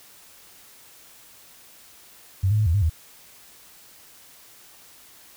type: tone with pitch steps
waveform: sine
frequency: 95.4 / 106.3 / 107.2 / 81.9 / 102 / 80.2 Hz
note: G2 / G#2 / A2 / E2 / G#2 / E2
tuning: -47 / +41 / -45 / -11 / -31 / -47 cents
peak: -17 dBFS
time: 2.43-2.898 s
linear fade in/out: 10 ms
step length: 78 ms
effects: white hiss -50 dBFS RMS until 5.36 s